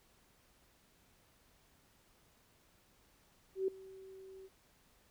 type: tone with ADSR envelope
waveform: sine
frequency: 381.9 Hz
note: G4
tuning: 45 cents flat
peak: -29 dBFS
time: 3.55-4.49 s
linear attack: 130 ms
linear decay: 4 ms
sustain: -21 dB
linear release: 36 ms
effects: pink hiss -69 dBFS RMS until 5.1 s